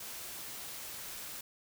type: noise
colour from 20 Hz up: white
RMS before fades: -44 dBFS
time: 0-1.41 s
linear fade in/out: 5 ms
effects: none